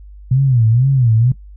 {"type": "tone with vibrato", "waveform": "sine", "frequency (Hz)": 123.47, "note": "B2", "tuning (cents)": 0, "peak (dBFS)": -9, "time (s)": [0.31, 1.32], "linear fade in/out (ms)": 5, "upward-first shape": "sine", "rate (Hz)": 2.1, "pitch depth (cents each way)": 190, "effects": ["noise-tail reverb RT60 0.1 s tail -18 dB re dry", "added 50 Hz sine -34 dBFS peak until 1.56 s"]}